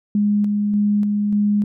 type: tone with tremolo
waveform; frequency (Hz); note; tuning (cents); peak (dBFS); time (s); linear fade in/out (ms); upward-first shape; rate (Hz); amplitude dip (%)
sine; 206.6; G#3; -9; -14; 0.15-1.64; 2; square; 1.7; 25
effects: none